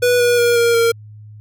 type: tone with pitch steps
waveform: square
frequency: 490 / 483 / 476.1 / 469.2 / 462.5 Hz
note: B4 / B4 / A#4 / A#4 / A#4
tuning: -14 / -39 / +37 / +11 / -14 cents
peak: -12 dBFS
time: 0.02-0.92 s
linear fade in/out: 10 ms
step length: 180 ms
effects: added 106 Hz sine -35 dBFS peak until 1.4 s